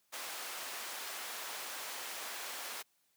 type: high-pass noise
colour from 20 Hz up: pink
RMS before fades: -43 dBFS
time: 0.12-2.83 s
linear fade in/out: 20 ms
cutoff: 760 Hz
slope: 12 dB/octave
effects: white hiss -75 dBFS RMS until 3.16 s + high-pass 100 Hz 12 dB/octave